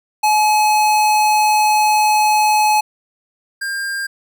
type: tone pair in turn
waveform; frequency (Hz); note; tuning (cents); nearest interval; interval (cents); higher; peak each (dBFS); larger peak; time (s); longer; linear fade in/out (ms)
square; 851 / 1601.4; G#5 / G6; +42 / +37; major seventh; 1095; second; -12 / -21; first; 0.23-2.81 / 3.61-4.07; first; 10
effects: none